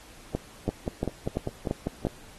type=two click trains; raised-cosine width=2 ms; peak=-13 / -14 dBFS; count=6 / 8; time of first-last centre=0.35-2.051 / 0.68-2.069 s; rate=2.94 / 5.04 Hz; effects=pink hiss -51 dBFS RMS until 2.38 s + AAC 32 kbps